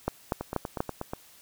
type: two click trains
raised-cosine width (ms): 1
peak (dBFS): -18 / -12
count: 7 / 4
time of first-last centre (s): 0.41-1.135 / 0.08-0.805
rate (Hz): 8.28 / 4.14
effects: white hiss -55 dBFS RMS until 1.41 s